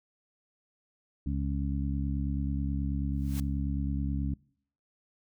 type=harmonic tone; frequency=69.3 Hz; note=C#2; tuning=in tune; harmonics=1 / 2 / 3 / 4; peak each=-31 / -34 / -36 / -37 dBFS; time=1.26-4.34 s; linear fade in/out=5 ms
type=noise with exponential growth; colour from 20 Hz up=white; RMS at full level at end=-40 dBFS; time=3.13-3.4 s; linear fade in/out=2 ms; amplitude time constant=58 ms
effects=noise-tail reverb RT60 0.6 s tail -24 dB re dry